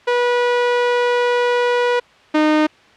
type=tone pair in turn; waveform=sawtooth; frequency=486.8 / 306.7 Hz; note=B4 / D#4; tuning=-25 / -25 cents; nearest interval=minor sixth; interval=800 cents; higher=first; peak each=-10 / -8 dBFS; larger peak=second; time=0.07-2 / 2.34-2.67 s; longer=first; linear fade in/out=10 ms; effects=white hiss -48 dBFS RMS until 2.96 s + low-pass 3000 Hz 12 dB/octave